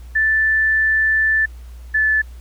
sine tone pair in turn, 1760 / 1740.8 Hz, A6 / A6, 0 / -19 cents, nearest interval unison, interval 19 cents, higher first, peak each -13 dBFS, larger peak neither, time 0.15-1.46 / 1.94-2.22 s, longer first, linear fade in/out 10 ms, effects added 60 Hz sine -33 dBFS peak until 2.4 s + pink hiss -52 dBFS RMS until 2.4 s

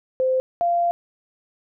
sine tone pair in turn, 518 / 691.4 Hz, C5 / F5, -17 / -18 cents, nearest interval perfect fourth, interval 499 cents, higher second, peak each -17 dBFS, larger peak neither, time 0.2-0.4 / 0.61-0.91 s, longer second, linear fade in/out 0 ms, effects none

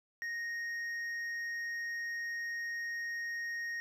sine tone with hard clipping, 1864.7 Hz, A#6, in tune, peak -37 dBFS, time 0.22-3.8 s, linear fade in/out 0 ms, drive 4 dB, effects none

